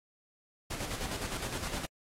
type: noise with tremolo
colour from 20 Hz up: pink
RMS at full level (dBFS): -36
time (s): 0.7-1.86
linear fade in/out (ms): 10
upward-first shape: square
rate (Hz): 9.7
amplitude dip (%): 45
effects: low-pass 11000 Hz 12 dB/octave + AAC 48 kbps